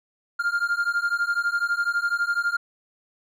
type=beating tone pair; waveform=triangle; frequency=1396.9 / 1408.9 Hz; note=F6 / F6; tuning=0 / +15 cents; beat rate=12 Hz; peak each=-23 dBFS; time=0.39-2.57 s; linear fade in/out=10 ms; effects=none